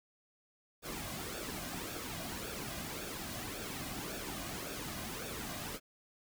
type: noise with flanger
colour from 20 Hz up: pink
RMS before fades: -42 dBFS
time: 0.82-5.8 s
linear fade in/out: 50 ms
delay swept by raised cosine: 0.98 to 2.28 ms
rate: 1.8 Hz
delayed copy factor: -0.6
effects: none